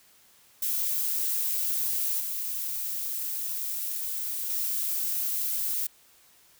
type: noise with level steps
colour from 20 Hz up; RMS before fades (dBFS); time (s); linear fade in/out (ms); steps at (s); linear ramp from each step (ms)
violet; -28 / -32 / -29; 0.62-5.87; 5; 2.2 / 4.5; 2
effects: white hiss -59 dBFS RMS until 6.59 s